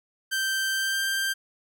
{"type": "tone with pitch glide", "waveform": "sawtooth", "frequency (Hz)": [1562, 1577.4], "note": ["G6", "G6"], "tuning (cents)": [-7, 10], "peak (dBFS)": -21, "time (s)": [0.31, 1.34], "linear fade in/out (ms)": 20, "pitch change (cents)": 17, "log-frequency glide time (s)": [0.72, 1.03], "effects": []}